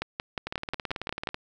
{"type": "two click trains", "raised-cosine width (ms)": 0.3, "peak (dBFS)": [-13, -16], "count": [8, 17], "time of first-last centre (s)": [[0.02, 1.272], [0.47, 1.344]], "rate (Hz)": [5.59, 18.3], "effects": []}